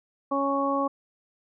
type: harmonic tone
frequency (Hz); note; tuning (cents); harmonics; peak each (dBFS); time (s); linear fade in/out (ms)
277.2; C#4; 0; 1 / 2 / 3 / 4; -28 / -28 / -32 / -27; 0.31-0.88; 10
effects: none